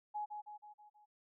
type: tone with echo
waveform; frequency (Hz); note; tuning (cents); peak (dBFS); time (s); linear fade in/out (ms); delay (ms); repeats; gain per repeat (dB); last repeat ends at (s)
sine; 839; G#5; +17; -37; 0.14-0.26; 20; 160; 5; -5; 1.06
effects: none